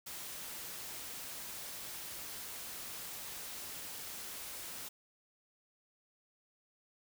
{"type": "noise", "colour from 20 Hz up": "white", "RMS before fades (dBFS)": -45, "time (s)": [0.06, 4.89], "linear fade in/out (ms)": 10, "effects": []}